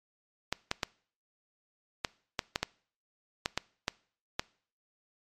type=clicks; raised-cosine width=0.2 ms; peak=-11 dBFS; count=11; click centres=0.526 / 0.714 / 0.832 / 2.048 / 2.392 / 2.559 / 2.63 / 3.459 / 3.576 / 3.881 / 4.395 s; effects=noise-tail reverb RT60 0.5 s tail -23 dB re dry + MP3 64 kbps